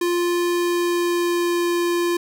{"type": "tone with pitch glide", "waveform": "square", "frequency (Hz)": [349.2, 346.8], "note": ["F4", "F4"], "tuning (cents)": [0, -12], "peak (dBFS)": -19, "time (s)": [0.01, 2.17], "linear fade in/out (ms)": 5, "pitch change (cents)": -12, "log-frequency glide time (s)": [0.54, 1.72], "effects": []}